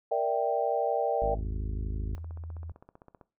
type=chord; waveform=sine; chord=E half-diminished seventh; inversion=second; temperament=equal; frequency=466.2 / 587.3 / 659.3 / 784 Hz; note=Bb4 / D5 / E5 / G5; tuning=0 / 0 / 0 / 0 cents; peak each=-30 dBFS; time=0.11-1.35 s; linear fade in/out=10 ms
type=harmonic tone; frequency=52.6 Hz; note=G#1; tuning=23 cents sharp; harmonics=1 / 2 / 3 / 4 / 5 / 6 / 7 / 8; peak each=-31 / -41 / -45 / -46 / -47 / -52 / -50 / -54 dBFS; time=1.22-2.15 s; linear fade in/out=0 ms
type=tone; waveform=sine; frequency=82.2 Hz; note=E2; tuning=4 cents flat; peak=-37 dBFS; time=1.38-2.72 s; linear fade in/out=5 ms
type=click train; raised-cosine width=1 ms; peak=-36 dBFS; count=17; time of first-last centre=2.18-3.212 s; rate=15.5 Hz
effects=noise-tail reverb RT60 0.3 s tail -19 dB re dry